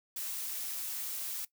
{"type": "noise", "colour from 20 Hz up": "blue", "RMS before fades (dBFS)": -38, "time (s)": [0.16, 1.45], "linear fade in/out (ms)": 5, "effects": ["noise-tail reverb RT60 0.1 s tail -18 dB re dry"]}